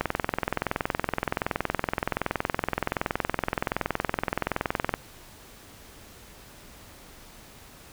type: click train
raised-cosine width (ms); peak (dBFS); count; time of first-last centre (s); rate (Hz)
0.5; -9; 106; 0.01-4.94; 21.3
effects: pink hiss -49 dBFS RMS until 7.92 s